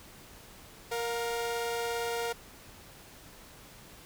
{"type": "tone pair together", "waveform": "sawtooth", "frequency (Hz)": [467.5, 710], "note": ["A#4", "F5"], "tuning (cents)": [5, 28], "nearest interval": "perfect fifth", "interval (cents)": 723, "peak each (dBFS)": [-28, -34], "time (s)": [0.91, 2.33], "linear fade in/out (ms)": 10, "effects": ["pink hiss -52 dBFS RMS until 4.05 s"]}